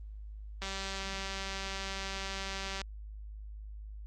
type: click train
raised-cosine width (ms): 0.2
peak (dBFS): -21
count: 427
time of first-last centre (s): 0.62-2.816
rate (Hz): 194
effects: added 52 Hz sine -42 dBFS peak until 4.06 s + Opus 24 kbps